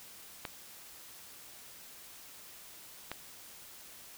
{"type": "clicks", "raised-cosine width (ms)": 0.3, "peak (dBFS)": -21, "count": 2, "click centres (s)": [0.452, 3.116], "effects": ["white hiss -52 dBFS RMS until 4.17 s"]}